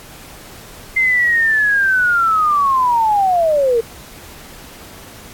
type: linear sweep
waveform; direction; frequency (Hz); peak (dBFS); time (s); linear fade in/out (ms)
sine; down; 2093 to 444.8; -11; 0.96-3.81; 10
effects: pink hiss -38 dBFS RMS until 5.33 s + AAC 64 kbps